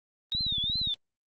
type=tone with vibrato; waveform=sine; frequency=3729 Hz; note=A#7; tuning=in tune; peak=-27 dBFS; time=0.32-0.94 s; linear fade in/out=0 ms; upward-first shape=triangle; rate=2.7 Hz; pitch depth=190 cents each way
type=click train; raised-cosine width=5 ms; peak=-27 dBFS; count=10; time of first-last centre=0.35-0.873 s; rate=17.2 Hz
effects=Opus 24 kbps